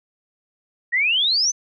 sine exponential sweep, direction up, 1854 to 6272 Hz, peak -16 dBFS, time 0.92-1.52 s, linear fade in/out 20 ms, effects none

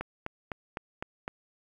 click train, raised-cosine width 0.5 ms, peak -19 dBFS, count 6, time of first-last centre 0.01-1.279 s, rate 3.94 Hz, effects 9-bit

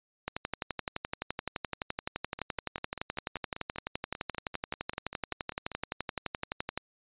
two click trains, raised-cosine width 0.3 ms, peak -16 / -23 dBFS, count 77 / 18, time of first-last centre 0.28-6.776 / 2.39-5.717 s, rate 11.7 / 5.11 Hz, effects resampled to 8000 Hz

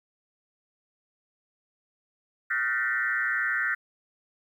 sine tone with frequency modulation, 1661.2 Hz, G#6, in tune, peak -24 dBFS, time 2.5-3.75 s, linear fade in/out 10 ms, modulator 123 Hz, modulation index 2.3, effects 10-bit

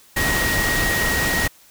sine tone in noise, 1888 Hz, A#6, 22 cents sharp, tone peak -21 dBFS, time 0.16-1.48 s, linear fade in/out 10 ms, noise pink, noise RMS -22 dBFS, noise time 0.16-1.48 s, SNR -2 dB, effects white hiss -51 dBFS RMS until 1.7 s

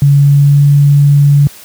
sine tone with pitch glide, 141.6 to 143.16 Hz, C#3 to D3, +37 to -44 cents, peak -3 dBFS, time 0.02-1.47 s, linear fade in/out 0 ms, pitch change +19 cents, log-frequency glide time 0.15-0.63 s, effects white hiss -35 dBFS RMS until 1.64 s + high-pass 60 Hz 12 dB/octave

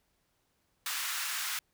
pink high-pass noise, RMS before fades -35 dBFS, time 0.86-1.59 s, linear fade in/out 2 ms, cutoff 1200 Hz, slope 24 dB/octave, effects pink hiss -75 dBFS RMS until 1.73 s

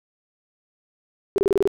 sine tone bursts, 395.9 Hz, G4, 17 cents sharp, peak -15 dBFS, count 7, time 1.36-1.675 s, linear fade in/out 0 ms, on 21 ms, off 28 ms, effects none

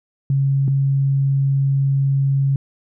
sine tone pair in turn, 137.3 / 137.3 Hz, C#3 / C#3, -16 / -16 cents, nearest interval unison, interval 0 cents, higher neither, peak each -14 dBFS, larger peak neither, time 0.3-0.68 / 0.68-2.56 s, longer second, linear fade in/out 2 ms, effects none

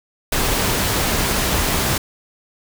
pink noise, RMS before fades -19 dBFS, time 0.32-1.98 s, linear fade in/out 5 ms, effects none

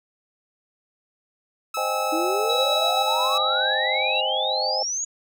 sawtooth tone, 1300 Hz, E6, 24 cents flat, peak -23 dBFS, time 1.74-3.38 s, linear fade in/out 5 ms
sine chord, Ab major seventh, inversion first, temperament equal, 523.3 / 622.3 / 784 / 830.6 Hz, C5 / Eb5 / G5 / Ab5, 0 / 0 / 0 / 0 cents, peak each -29 dBFS, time 1.77-4.83 s, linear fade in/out 2 ms
sine exponential sweep, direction up, 311.1 to 6840 Hz, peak -24 dBFS, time 2.12-5.05 s, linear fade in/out 10 ms
sine tone with tremolo, 3892 Hz, B7, 26 cents flat, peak -23 dBFS, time 2.49-4.21 s, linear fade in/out 10 ms, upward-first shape square, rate 1.2 Hz, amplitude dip 25%
effects none

